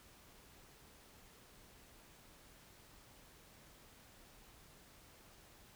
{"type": "silence", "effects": ["pink hiss -62 dBFS RMS until 5.75 s"]}